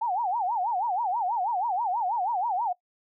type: tone with vibrato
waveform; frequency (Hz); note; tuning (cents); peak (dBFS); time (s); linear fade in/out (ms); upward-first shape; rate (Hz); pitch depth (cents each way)
sine; 830.6; G#5; 0; -24; 0.01-2.73; 10; sine; 6.2; 260
effects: noise-tail reverb RT60 0.1 s tail -20 dB re dry